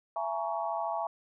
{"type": "chord", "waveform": "sine", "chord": "A# half-diminished seventh", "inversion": "second", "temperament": "just", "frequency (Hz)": [671.3, 839.1, 932.3, 1118.8], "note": ["E5", "G#5", "A#5", "C#6"], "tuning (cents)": [31, 18, 0, 16], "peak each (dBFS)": [-34, -35, -37, -38], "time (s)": [0.16, 1.07], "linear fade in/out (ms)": 2, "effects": []}